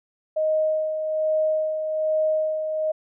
sine tone with tremolo, 624 Hz, D#5, 5 cents sharp, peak -18 dBFS, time 0.36-2.92 s, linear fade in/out 10 ms, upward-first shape sine, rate 1.2 Hz, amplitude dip 50%, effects none

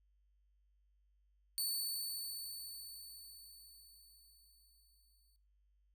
15% pulse tone with exponential decay, 4486 Hz, C#8, 20 cents sharp, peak -28 dBFS, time 1.58-5.36 s, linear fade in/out 0 ms, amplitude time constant 820 ms, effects noise-tail reverb RT60 0.4 s tail -20 dB re dry + added 50 Hz sine -70 dBFS peak until 5.94 s

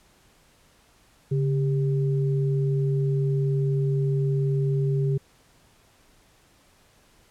sine tone pair together, 140.5 / 397.4 Hz, C#3 / G4, +24 / +24 cents, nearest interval octave + tritone, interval 1800 cents, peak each -21 / -29 dBFS, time 1.31-5.18 s, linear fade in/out 10 ms, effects pink hiss -59 dBFS RMS until 7.3 s + low-pass 12000 Hz 12 dB/octave

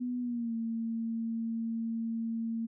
sine tone with pitch glide, 246.8 to 227.6 Hz, B3 to A#3, -1 to -41 cents, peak -31 dBFS, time 0-2.67 s, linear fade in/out 20 ms, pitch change -140 cents, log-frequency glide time 0.2-0.54 s, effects none

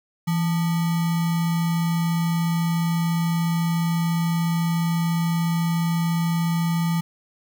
sine tone with sample-and-hold, 167 Hz, E3, 23 cents sharp, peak -19 dBFS, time 0.27-7.01 s, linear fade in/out 10 ms, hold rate 1050 Hz, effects none

